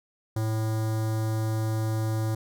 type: tone with notch filter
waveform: square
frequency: 110 Hz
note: A2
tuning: in tune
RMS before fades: -27 dBFS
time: 0.36-2.35 s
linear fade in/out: 5 ms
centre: 2600 Hz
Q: 0.74
effects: none